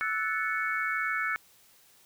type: chord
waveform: sine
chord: F# minor seventh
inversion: third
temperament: equal with one note detuned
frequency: 1318.5 / 1480 / 1745.8 / 2217 Hz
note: E6 / F#6 / A6 / C#7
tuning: 0 / 0 / -14 / 0 cents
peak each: -33 dBFS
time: 0.01-1.36 s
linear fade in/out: 0 ms
effects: white hiss -60 dBFS RMS until 2.05 s